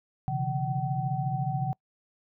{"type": "tone cluster", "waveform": "sine", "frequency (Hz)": [129.2, 143.3, 168.5, 760], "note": ["C3", "D3", "E3", "F#5"], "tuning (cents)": [-21, -42, 38, 46], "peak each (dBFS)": [-31, -31, -36, -32], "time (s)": [0.28, 1.73], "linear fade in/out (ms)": 0, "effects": ["noise-tail reverb RT60 0.1 s tail -26 dB re dry"]}